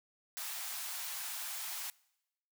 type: high-pass noise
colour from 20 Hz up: white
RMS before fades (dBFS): -41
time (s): 0.37-1.9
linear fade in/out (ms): 0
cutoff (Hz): 680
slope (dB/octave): 48
effects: noise-tail reverb RT60 0.9 s tail -24 dB re dry